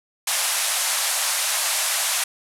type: band-pass noise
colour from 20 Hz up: white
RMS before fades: -23 dBFS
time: 0.27-2.24 s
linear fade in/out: 5 ms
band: 590 to 12000 Hz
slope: 48 dB/octave
effects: none